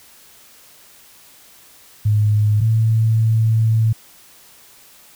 sine tone pair in turn, 105.5 / 111.6 Hz, G#2 / A2, +28 / +25 cents, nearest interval minor second, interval 97 cents, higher second, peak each -12 dBFS, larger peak neither, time 2.05-2.61 / 2.61-3.93 s, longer second, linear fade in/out 10 ms, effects white hiss -47 dBFS RMS until 5.15 s

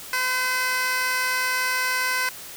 15% pulse tone with high-pass filter, 510 Hz, C5, 44 cents flat, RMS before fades -24 dBFS, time 0.13-2.29 s, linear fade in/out 2 ms, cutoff 1400 Hz, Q 0.97, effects white hiss -39 dBFS RMS until 2.56 s

